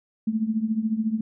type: tone with tremolo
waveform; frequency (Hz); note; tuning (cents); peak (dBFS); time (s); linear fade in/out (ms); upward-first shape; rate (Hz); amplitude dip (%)
sine; 220; A3; 0; -18; 0.27-1.21; 5; triangle; 14; 85
effects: none